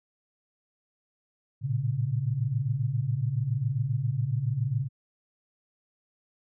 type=tone cluster; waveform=sine; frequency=110.1 / 117.4 / 138.3 Hz; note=A2 / A#2 / C#3; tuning=+2 / +13 / -4 cents; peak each=-33 / -29 / -28 dBFS; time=1.61-4.89 s; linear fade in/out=50 ms; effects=none